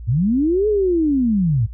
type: linear two-way sweep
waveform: sine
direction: up then down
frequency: 99.4 to 432.6 to 99.4 Hz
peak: -14 dBFS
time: 0.07-1.67 s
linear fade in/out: 20 ms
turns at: 0.68 s
effects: added 58 Hz sine -30 dBFS peak until 1.73 s